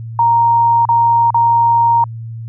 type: tone with dropouts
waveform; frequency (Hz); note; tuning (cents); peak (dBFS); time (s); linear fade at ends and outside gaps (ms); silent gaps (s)
sine; 932.3; A#5; 0; -8; 0.19-2.04; 2; 0.853-0.889 / 1.305-1.344
effects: added 114 Hz sine -24 dBFS peak until 2.48 s